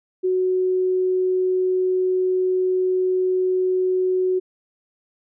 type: tone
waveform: sine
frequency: 370 Hz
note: F#4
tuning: in tune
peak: -17 dBFS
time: 0.23-4.4 s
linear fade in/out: 20 ms
effects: none